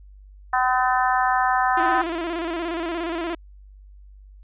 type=harmonic tone; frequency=253.9 Hz; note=B3; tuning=48 cents sharp; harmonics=3 / 4 / 5 / 6 / 7; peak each=-21 / -23 / -25 / -27 / -28 dBFS; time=0.53-2.02 s; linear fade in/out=5 ms
type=tone with vibrato; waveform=sawtooth; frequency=336.1 Hz; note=E4; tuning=34 cents sharp; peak=-21 dBFS; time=1.77-3.35 s; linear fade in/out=5 ms; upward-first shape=square; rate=17 Hz; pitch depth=63 cents each way
effects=added 49 Hz sine -43 dBFS peak until 4.43 s + resampled to 8000 Hz